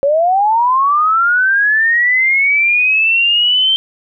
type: linear sweep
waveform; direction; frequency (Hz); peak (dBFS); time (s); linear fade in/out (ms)
sine; up; 543 to 3136; -9; 0.03-3.76; 0
effects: none